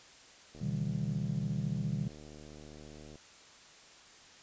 click train, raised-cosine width 2 ms, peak -38 dBFS, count 197, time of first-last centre 0.55-3.156 s, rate 75.2 Hz
sine chord, E minor seventh, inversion second, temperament equal with one note detuned, 123.47 / 146.83 / 161.14 / 196 Hz, B2 / D3 / E3 / G3, 0 / 0 / -39 / 0 cents, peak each -37 dBFS, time 0.61-2.08 s, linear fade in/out 10 ms
effects white hiss -56 dBFS RMS until 4.42 s + resampled to 16000 Hz

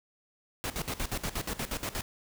pink noise with tremolo, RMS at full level -33 dBFS, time 0.64-2.02 s, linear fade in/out 0 ms, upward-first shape square, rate 8.4 Hz, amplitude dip 80%, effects none

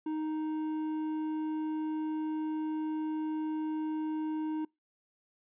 sine tone with hard clipping, 311.1 Hz, D#4, in tune, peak -33 dBFS, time 0.06-4.65 s, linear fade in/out 5 ms, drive 6 dB, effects noise-tail reverb RT60 0.2 s tail -26 dB re dry + resampled to 8000 Hz

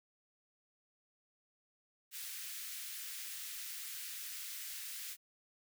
white high-pass noise, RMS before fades -45 dBFS, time 2.11-5.17 s, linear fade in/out 50 ms, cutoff 1600 Hz, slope 24 dB/octave, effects none

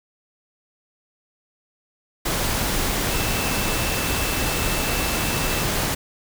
sine tone in noise, 2656 Hz, E7, 12 cents sharp, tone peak -32 dBFS, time 3.1-5.63 s, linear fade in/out 10 ms, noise pink, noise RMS -23 dBFS, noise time 2.25-5.95 s, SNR -12 dB, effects none

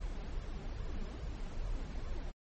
brown noise with flanger, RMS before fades -39 dBFS, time 0-2.32 s, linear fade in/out 20 ms, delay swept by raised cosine 1.7 to 5.1 ms, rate 2.4 Hz, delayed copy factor +0.55, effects MP3 32 kbps

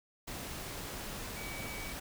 sine tone in noise, 2277 Hz, C#7, 46 cents sharp, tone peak -45 dBFS, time 1.36-1.93 s, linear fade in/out 10 ms, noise pink, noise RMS -42 dBFS, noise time 0.27-2 s, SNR -6 dB, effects none

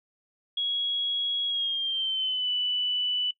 sine tone with pitch glide, 3322 to 2977 Hz, G#7 to F#7, 0 to +10 cents, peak -25 dBFS, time 0.57-3.31 s, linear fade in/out 5 ms, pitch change -190 cents, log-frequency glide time 1.46-2.5 s, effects noise-tail reverb RT60 0.1 s tail -20 dB re dry

